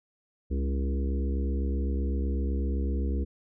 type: harmonic tone with a mistuned harmonic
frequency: 67.9 Hz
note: C#2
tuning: 35 cents flat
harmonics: 1 / 3 / 4 / 5 / 6 / 7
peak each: -26 / -36 / -38 / -40 / -42 / -43 dBFS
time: 0.5-3.25 s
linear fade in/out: 20 ms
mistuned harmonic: 4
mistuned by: +22 cents
effects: none

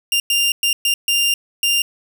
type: tone bursts at uneven times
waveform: sawtooth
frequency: 2794 Hz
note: F7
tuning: in tune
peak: -11 dBFS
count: 6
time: 0.12-0.2 / 0.3-0.52 / 0.63-0.73 / 0.85-0.94 / 1.08-1.34 / 1.63-1.82 s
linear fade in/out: 2 ms
effects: none

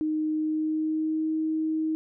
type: tone with pitch glide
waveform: sine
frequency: 309.8 to 315.4 Hz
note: D#4 to D#4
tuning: -7 to +24 cents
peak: -24 dBFS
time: 0.01-1.95 s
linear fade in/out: 0 ms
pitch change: +31 cents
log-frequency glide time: 0.33-1.31 s
effects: none

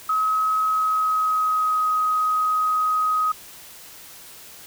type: tone with pitch glide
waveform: sine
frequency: 1276 to 1258.4 Hz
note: D#6 to D#6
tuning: +43 to +19 cents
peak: -18 dBFS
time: 0.09-3.32 s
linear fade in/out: 5 ms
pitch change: -24 cents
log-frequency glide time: 0.63-1.87 s
effects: white hiss -43 dBFS RMS until 4.66 s

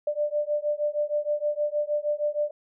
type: beating tone pair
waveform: sine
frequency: 590 / 596.4 Hz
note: D5 / D5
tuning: +8 / +27 cents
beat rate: 6.4 Hz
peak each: -27 dBFS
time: 0.07-2.51 s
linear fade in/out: 5 ms
effects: none

